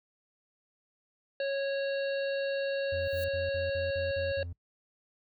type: harmonic tone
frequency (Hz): 551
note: C#5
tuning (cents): -11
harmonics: 1 / 3 / 5 / 7 / 8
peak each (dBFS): -29 / -39 / -43 / -46 / -47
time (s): 1.4-4.43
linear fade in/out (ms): 2
type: tone bursts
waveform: triangle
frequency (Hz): 86.3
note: F2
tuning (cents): -20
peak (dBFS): -35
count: 8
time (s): 2.92-4.529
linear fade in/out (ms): 5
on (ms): 160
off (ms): 47
type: noise with exponential growth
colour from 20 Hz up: violet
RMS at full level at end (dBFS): -41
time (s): 2.97-3.24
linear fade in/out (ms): 0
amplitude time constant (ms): 58
effects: noise-tail reverb RT60 0.1 s tail -22 dB re dry